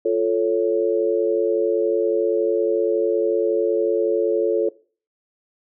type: chord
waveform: sine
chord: F augmented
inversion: none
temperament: equal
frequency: 349.2 / 440 / 554.4 Hz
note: F4 / A4 / C#5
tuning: 0 / 0 / 0 cents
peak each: -22 / -19 / -23 dBFS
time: 0.05-4.69 s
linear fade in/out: 5 ms
effects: noise-tail reverb RT60 0.4 s tail -20 dB re dry